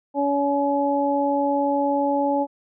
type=harmonic tone; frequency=282.8 Hz; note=C#4; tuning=35 cents sharp; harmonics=1 / 2 / 3; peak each=-23 / -23 / -23 dBFS; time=0.14-2.47 s; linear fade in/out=50 ms; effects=none